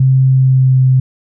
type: tone with pitch glide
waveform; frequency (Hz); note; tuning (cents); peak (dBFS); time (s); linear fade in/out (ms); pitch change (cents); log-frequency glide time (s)
sine; 131.9 to 130.01; C3 to C3; +14 to -11; -6; 0-1; 5; -25; 0.26-0.82
effects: none